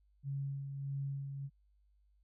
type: tone with tremolo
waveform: sine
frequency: 138.59 Hz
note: C#3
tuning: in tune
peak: -35 dBFS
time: 0.23-1.5 s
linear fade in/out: 50 ms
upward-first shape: sine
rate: 1.6 Hz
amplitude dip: 45%
effects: added 50 Hz sine -67 dBFS peak until 2.23 s